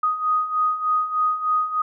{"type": "beating tone pair", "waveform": "sine", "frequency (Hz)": [1244.5, 1247.8], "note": ["D#6", "D#6"], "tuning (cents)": [0, 5], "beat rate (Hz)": 3.3, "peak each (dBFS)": [-25, -20], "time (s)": [0.03, 1.82], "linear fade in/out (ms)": 5, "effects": []}